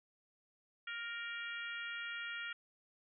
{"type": "harmonic tone with a mistuned harmonic", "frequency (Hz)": 469.1, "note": "A#4", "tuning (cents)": 11, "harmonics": [3, 4, 5, 6, 7], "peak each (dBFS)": [-44, -46, -48, -50, -51], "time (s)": [0.87, 2.53], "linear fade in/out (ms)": 5, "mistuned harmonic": 4, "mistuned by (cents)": -16, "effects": []}